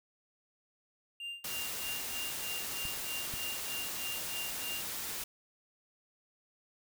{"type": "tone with tremolo", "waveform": "triangle", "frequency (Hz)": 2794, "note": "F7", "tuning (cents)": 0, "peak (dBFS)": -36, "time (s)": [1.2, 4.81], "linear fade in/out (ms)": 2, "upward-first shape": "sine", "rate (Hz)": 3.2, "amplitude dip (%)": 90}
{"type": "noise", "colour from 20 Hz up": "white", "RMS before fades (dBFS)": -39, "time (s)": [1.44, 5.24], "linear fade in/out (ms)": 5}
{"type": "clicks", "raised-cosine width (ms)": 5, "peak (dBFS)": -32, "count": 2, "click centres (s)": [2.853, 3.339]}
{"effects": []}